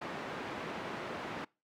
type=band-pass noise; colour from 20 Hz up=pink; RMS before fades=-41 dBFS; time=0.01-1.45 s; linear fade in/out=10 ms; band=220 to 2200 Hz; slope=12 dB/octave; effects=noise-tail reverb RT60 0.3 s tail -25 dB re dry